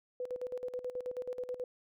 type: tone with tremolo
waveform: sine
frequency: 498.9 Hz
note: B4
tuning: 17 cents sharp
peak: -34 dBFS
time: 0.2-1.64 s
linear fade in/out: 2 ms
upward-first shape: square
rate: 9.3 Hz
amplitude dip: 75%
effects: none